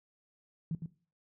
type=tone with echo; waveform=sine; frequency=162.3 Hz; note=E3; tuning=27 cents flat; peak=-31 dBFS; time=0.71-0.75 s; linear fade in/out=2 ms; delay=110 ms; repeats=1; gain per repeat=-5 dB; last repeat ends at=0.86 s; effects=noise-tail reverb RT60 0.4 s tail -18 dB re dry